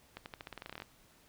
accelerating click train, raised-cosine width 0.3 ms, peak -27 dBFS, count 15, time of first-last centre 0.17-0.821 s, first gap 89 ms, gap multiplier 0.89, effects pink hiss -64 dBFS RMS until 1.28 s

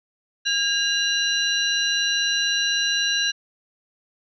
sine tone cluster, 1620 / 2815 / 3982 / 5780 Hz, G#6 / F7 / B7 / F#8, -43 / +13 / +14 / -41 cents, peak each -25 / -25 / -23 / -30 dBFS, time 0.45-3.32 s, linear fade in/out 20 ms, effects none

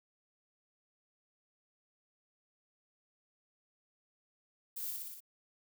violet noise with echo, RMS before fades -41 dBFS, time 4.76-4.91 s, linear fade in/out 10 ms, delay 59 ms, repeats 5, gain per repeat -2 dB, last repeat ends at 5.205 s, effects none

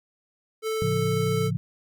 square tone, 440 Hz, A4, in tune, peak -26 dBFS, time 0.62-1.51 s, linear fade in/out 50 ms
sine chord, A augmented, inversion none, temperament equal with one note detuned, 110 / 138.59 / 172.51 Hz, A2 / C#3 / E#3, 0 / 0 / -21 cents, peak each -28 dBFS, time 0.82-1.57 s, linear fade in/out 0 ms
effects none

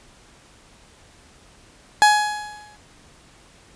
30% pulse tone with exponential decay, 840 Hz, G#5, 19 cents sharp, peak -6 dBFS, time 2.02-2.76 s, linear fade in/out 0 ms, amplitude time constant 160 ms, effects pink hiss -51 dBFS RMS until 3.75 s + resampled to 22050 Hz

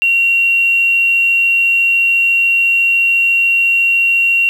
sine tone with quantisation, 2747 Hz, F7, 29 cents flat, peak -9 dBFS, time 0.02-4.49 s, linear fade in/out 0 ms, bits 6, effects none

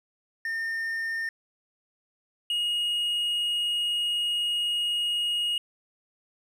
triangle tone pair in turn, 1816 / 2876 Hz, A#6 / F#7, -46 / -50 cents, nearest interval minor sixth, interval 796 cents, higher second, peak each -26 / -23 dBFS, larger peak second, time 0.45-1.29 / 2.5-5.58 s, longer second, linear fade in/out 2 ms, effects none

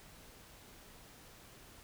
silence, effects pink hiss -57 dBFS RMS until 1.83 s

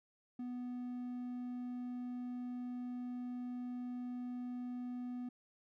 triangle tone, 246.9 Hz, B3, in tune, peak -38 dBFS, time 0.39-5.29 s, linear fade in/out 5 ms, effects none

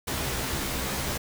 pink noise with comb filter, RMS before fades -30 dBFS, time 0.07-1.18 s, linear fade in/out 10 ms, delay 15 ms, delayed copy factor +0.8, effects none

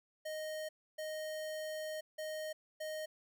square tone bursts at uneven times, 621 Hz, D#5, 3 cents flat, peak -40 dBFS, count 4, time 0.25-0.69 / 0.98-2.01 / 2.18-2.53 / 2.8-3.06 s, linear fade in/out 10 ms, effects none

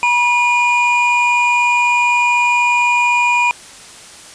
triangle tone pair together, 966.7 / 2436 Hz, B5 / D#7, -37 / -37 cents, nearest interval octave + major third, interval 1600 cents, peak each -12 dBFS, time 0.03-3.51 s, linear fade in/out 0 ms, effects white hiss -37 dBFS RMS until 4.34 s + resampled to 22050 Hz

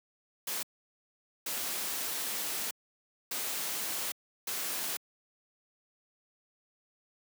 white noise bursts at uneven times, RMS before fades -35 dBFS, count 4, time 0.47-0.63 / 1.46-2.71 / 3.31-4.12 / 4.47-4.97 s, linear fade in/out 5 ms, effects high-pass 200 Hz 12 dB/octave

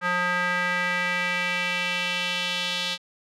square tone with band-pass filter sweep, 178.6 Hz, F3, 39 cents sharp, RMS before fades -26 dBFS, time 0.01-2.98 s, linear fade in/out 50 ms, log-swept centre 1500 to 3600 Hz, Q 2.6, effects none

